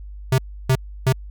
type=tone bursts; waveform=square; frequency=130.81 Hz; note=C3; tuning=in tune; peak=-14 dBFS; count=3; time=0.32-1.126 s; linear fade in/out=5 ms; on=62 ms; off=310 ms; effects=added 50 Hz sine -33 dBFS peak until 1.3 s